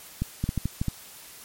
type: clicks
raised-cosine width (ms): 5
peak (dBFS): -13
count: 7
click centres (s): 0.22 / 0.44 / 0.491 / 0.577 / 0.656 / 0.815 / 0.883
effects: white hiss -46 dBFS RMS until 1.44 s + MP3 64 kbps